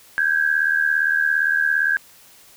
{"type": "tone pair together", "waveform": "sine", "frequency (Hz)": [1568, 1645.5], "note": ["G6", "G#6"], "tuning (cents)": [0, -16], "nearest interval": "minor second", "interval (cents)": 84, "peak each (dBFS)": [-19, -19], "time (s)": [0.18, 1.97], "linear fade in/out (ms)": 0, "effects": ["white hiss -49 dBFS RMS until 2.56 s"]}